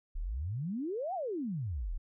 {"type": "exponential two-way sweep", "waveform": "sine", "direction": "up then down", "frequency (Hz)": [31.87, 796, 31.87], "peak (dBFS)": -33, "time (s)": [0.15, 1.98], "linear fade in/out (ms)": 10, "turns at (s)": 1.14, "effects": []}